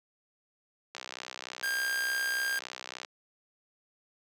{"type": "click train", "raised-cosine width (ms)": 0.2, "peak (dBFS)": -21, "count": 134, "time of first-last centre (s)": [0.95, 3.048], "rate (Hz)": 63.4}
{"type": "tone", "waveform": "45% pulse", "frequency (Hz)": 1604, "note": "G6", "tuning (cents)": 39, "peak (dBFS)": -29, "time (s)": [1.63, 2.59], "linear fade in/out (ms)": 5}
{"effects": ["high-pass 400 Hz 12 dB/octave"]}